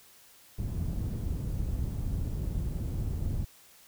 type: low-pass noise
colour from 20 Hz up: white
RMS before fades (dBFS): -32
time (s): 0.58-3.45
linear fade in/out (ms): 10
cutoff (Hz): 100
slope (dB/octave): 12
effects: white hiss -57 dBFS RMS until 3.87 s